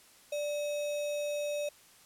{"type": "tone with sample-and-hold", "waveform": "sine", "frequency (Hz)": 587.3, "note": "D5", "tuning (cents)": 0, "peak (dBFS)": -31, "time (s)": [0.32, 1.69], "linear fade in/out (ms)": 5, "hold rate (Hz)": 3150, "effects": ["white hiss -59 dBFS RMS until 2.05 s", "low-pass 12000 Hz 12 dB/octave"]}